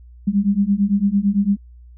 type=beating tone pair; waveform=sine; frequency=196 / 204.9 Hz; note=G3 / G#3; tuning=0 / -23 cents; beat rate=8.9 Hz; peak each=-18 / -17 dBFS; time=0.27-1.57 s; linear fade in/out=10 ms; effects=added 60 Hz sine -40 dBFS peak until 1.97 s